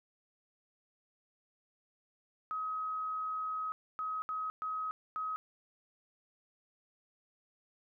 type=tone bursts at uneven times; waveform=sine; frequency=1269 Hz; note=D#6; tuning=34 cents sharp; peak=-34 dBFS; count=5; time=2.51-3.72 / 3.99-4.22 / 4.29-4.5 / 4.62-4.91 / 5.16-5.36 s; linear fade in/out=0 ms; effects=none